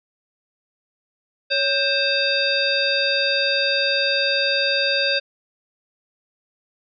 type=harmonic tone with a mistuned harmonic; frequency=525 Hz; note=C5; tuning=6 cents sharp; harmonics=1 / 3 / 5 / 7 / 9; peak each=-24 / -24 / -24 / -24 / -24 dBFS; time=1.5-5.2 s; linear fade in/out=20 ms; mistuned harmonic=1; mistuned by=+100 cents; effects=none